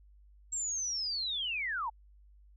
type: linear sweep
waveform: sine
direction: down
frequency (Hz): 7610 to 830.6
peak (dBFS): -32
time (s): 0.52-1.9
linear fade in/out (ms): 10
effects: added 50 Hz sine -56 dBFS peak until 2.56 s